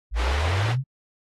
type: exponential sweep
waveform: sine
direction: up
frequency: 50.8 to 139.7 Hz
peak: -21 dBFS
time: 0.11-0.84 s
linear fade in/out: 50 ms
type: band-pass noise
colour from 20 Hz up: pink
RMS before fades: -31 dBFS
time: 0.15-0.76 s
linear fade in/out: 50 ms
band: 460 to 3400 Hz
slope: 12 dB/octave
effects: AAC 32 kbps